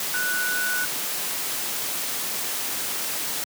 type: tone in noise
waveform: sine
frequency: 1480 Hz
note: F#6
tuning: in tune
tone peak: -24 dBFS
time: 0.14-0.85 s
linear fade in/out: 2 ms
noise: white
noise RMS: -28 dBFS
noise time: 0-3.44 s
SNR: +1 dB
effects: high-pass 150 Hz 12 dB/octave